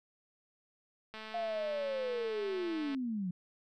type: click train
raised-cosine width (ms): 0.3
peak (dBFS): -30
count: 395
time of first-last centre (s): 1.14-2.947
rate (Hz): 218
type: linear sweep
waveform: sine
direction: down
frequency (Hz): 698.5 to 172.4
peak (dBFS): -33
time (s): 1.34-3.31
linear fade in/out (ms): 5
effects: none